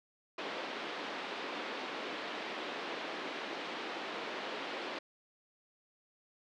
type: band-pass noise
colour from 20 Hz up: pink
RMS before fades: -41 dBFS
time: 0.38-4.99 s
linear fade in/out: 5 ms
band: 280 to 3900 Hz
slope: 24 dB/octave
effects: none